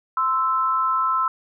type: tone pair together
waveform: sine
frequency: 1038.4 / 1318.5 Hz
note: C6 / E6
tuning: -13 / 0 cents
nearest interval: major third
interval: 413 cents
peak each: -22 / -20 dBFS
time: 0.17-1.28 s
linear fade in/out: 2 ms
effects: none